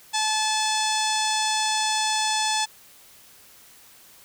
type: harmonic tone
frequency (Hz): 866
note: A5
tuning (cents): -28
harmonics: 1 / 2 / 3 / 4 / 5 / 6 / 7 / 8 / 9 / 10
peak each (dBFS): -25 / -32 / -33 / -29 / -33 / -31 / -34 / -34 / -36 / -33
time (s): 0.13-2.66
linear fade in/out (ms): 20
effects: white hiss -51 dBFS RMS until 4.24 s